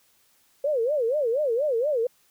sine tone with vibrato, 525 Hz, C5, 6 cents sharp, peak -21 dBFS, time 0.64-2.07 s, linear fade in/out 5 ms, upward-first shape sine, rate 4.2 Hz, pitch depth 270 cents each way, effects white hiss -63 dBFS RMS until 2.3 s

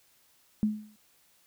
sine tone with exponential decay, 212.9 Hz, G#3, 43 cents sharp, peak -20 dBFS, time 0.63-0.96 s, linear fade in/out 0 ms, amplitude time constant 71 ms, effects white hiss -65 dBFS RMS until 1.46 s

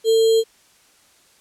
sine tone with sample-and-hold, 448.5 Hz, A4, 33 cents sharp, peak -12 dBFS, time 0.04-0.44 s, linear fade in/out 50 ms, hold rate 3675 Hz, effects white hiss -55 dBFS RMS until 1.4 s + low-pass 10000 Hz 12 dB/octave

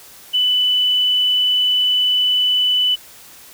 sine tone, 2990 Hz, F#7, 17 cents sharp, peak -13 dBFS, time 0.33-2.96 s, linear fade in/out 20 ms, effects white hiss -42 dBFS RMS until 3.53 s

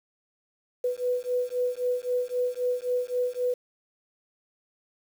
sine beating tone pair, 493.9 / 497.7 Hz, B4 / B4, 0 / +13 cents, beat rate 3.8 Hz, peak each -28 dBFS, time 0.84-3.54 s, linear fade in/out 5 ms, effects 8-bit

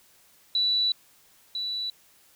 sine tone pair in turn, 3951 / 3951 Hz, B7 / B7, 0 / 0 cents, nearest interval unison, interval 0 cents, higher neither, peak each -21 / -28 dBFS, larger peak first, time 0.55-0.92 / 1.55-1.9 s, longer first, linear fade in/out 2 ms, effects white hiss -59 dBFS RMS until 2.35 s

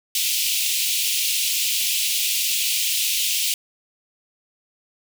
pink high-pass noise, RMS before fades -22 dBFS, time 0.15-3.54 s, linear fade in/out 2 ms, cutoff 2500 Hz, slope 48 dB/octave, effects none

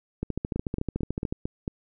two click trains, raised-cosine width 3 ms, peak -15 / -16 dBFS, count 16 / 6, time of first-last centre 0.23-1.325 / 0.56-1.679 s, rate 13.7 / 4.47 Hz, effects none

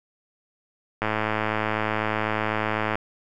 click train, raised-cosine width 0.5 ms, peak -9 dBFS, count 210, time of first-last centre 1.02-2.955 s, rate 108 Hz, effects none

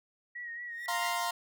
sine tone with vibrato, 1900 Hz, A#6, 33 cents sharp, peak -38 dBFS, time 0.35-1.08 s, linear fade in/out 10 ms, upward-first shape sine, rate 4.4 Hz, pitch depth 43 cents each way
sawtooth tone with exponential growth, 1817 Hz, A#6, 45 cents flat, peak -40 dBFS, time 0.64-0.86 s, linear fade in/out 0 ms, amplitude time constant 46 ms
sawtooth chord, F suspended fourth, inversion none, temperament equal, 698.5 / 932.3 / 1046.5 Hz, F5 / Bb5 / C6, 0 / 0 / 0 cents, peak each -31 dBFS, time 0.88-1.31 s, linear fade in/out 5 ms
effects none

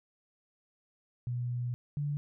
sine tone pair in turn, 122.2 / 145.32 Hz, B2 / D3, -18 / -18 cents, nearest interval minor third, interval 300 cents, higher second, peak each -31 / -30 dBFS, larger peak second, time 1.27-1.74 / 1.97-2.17 s, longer first, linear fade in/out 0 ms, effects none

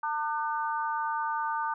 harmonic tone, 300.8 Hz, D4, 42 cents sharp, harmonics 3 / 4 / 5, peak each -30 / -33 / -36 dBFS, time 0.03-1.74 s, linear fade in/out 5 ms, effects none

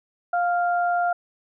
sine tone pair together, 703.8 / 1395 Hz, F5 / F6, +13 / -2 cents, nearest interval octave, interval 1185 cents, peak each -20 / -27 dBFS, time 0.33-1.13 s, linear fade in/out 5 ms, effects none

